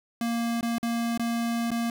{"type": "tone with dropouts", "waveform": "square", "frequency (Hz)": 233.1, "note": "A#3", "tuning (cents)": 0, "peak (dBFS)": -26, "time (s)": [0.21, 1.9], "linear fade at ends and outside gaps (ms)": 2, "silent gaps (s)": [[0.61, 0.628], [0.783, 0.829], [1.176, 1.195], [1.706, 1.715]], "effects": []}